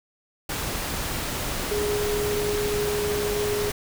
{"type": "tone in noise", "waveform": "sine", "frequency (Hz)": 415.3, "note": "G#4", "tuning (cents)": 0, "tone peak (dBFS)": -24, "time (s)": [1.71, 3.7], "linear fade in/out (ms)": 5, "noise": "pink", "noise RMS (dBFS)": -29, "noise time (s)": [0.49, 3.72], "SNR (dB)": 2, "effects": []}